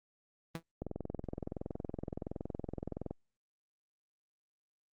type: tone with exponential decay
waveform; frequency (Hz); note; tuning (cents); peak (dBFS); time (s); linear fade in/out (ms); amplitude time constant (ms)
sawtooth; 164.8; E3; 0; -30; 0.55-0.63; 0; 16
type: click train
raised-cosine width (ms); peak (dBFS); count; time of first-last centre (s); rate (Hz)
2; -25; 50; 0.82-3.11; 21.4
effects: Opus 24 kbps